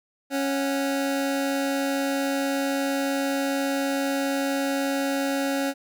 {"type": "tone pair together", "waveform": "25% pulse", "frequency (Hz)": [275.7, 736], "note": ["C#4", "F#5"], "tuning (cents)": [-9, -9], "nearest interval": "octave + perfect fourth", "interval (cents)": 1700, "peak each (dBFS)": [-20, -30], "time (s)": [0.3, 5.74], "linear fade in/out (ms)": 50, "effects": []}